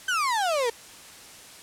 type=exponential sweep; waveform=35% pulse; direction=down; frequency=1568 to 449.8 Hz; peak=-21 dBFS; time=0.08-0.7 s; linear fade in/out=5 ms; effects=white hiss -46 dBFS RMS until 1.62 s + low-pass 10000 Hz 12 dB/octave